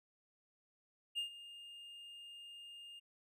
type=tone with ADSR envelope; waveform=triangle; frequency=2822 Hz; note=F7; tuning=17 cents sharp; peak=-33 dBFS; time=1.15-3 s; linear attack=31 ms; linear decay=110 ms; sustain=-16 dB; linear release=17 ms; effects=none